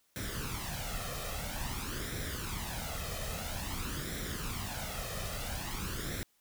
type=noise with flanger; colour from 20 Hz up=pink; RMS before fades=-38 dBFS; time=0.16-6.23 s; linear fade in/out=0 ms; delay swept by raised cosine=0.53 to 1.63 ms; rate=0.5 Hz; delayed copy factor=+0.65; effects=white hiss -72 dBFS RMS until 6.4 s